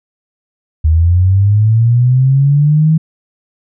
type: linear sweep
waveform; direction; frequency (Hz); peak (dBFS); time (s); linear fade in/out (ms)
sine; up; 76.5 to 160.6; -6; 0.84-2.98; 10
effects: none